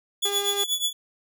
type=tone with tremolo; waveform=sawtooth; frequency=3421 Hz; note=A7; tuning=49 cents flat; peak=-17 dBFS; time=0.22-0.93 s; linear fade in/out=10 ms; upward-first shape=triangle; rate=8.3 Hz; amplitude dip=90%
type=tone; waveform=sawtooth; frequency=403.8 Hz; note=G#4; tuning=49 cents flat; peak=-24 dBFS; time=0.25-0.64 s; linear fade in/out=5 ms
effects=none